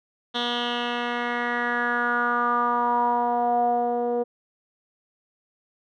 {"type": "tone with low-pass filter sweep", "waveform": "10% pulse", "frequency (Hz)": 240.6, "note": "B3", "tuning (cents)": -45, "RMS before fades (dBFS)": -24, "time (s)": [0.34, 4.24], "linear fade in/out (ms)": 20, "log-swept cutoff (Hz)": [3500, 540], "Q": 5.2, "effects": []}